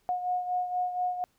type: beating tone pair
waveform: sine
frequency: 723 / 727.2 Hz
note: F#5 / F#5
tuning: -40 / -30 cents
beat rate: 4.2 Hz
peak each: -28 / -35 dBFS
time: 0.09-1.24 s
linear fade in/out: 0 ms
effects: pink hiss -70 dBFS RMS until 1.38 s